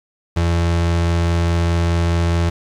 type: tone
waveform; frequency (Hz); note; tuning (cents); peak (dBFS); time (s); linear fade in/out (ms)
35% pulse; 84.8; E2; +50; -13; 0.36-2.5; 10
effects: low-pass 7000 Hz 12 dB/octave + 7-bit